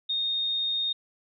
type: tone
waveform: sine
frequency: 3692 Hz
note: A#7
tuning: 17 cents flat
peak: -25 dBFS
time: 0.09-0.93 s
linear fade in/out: 10 ms
effects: none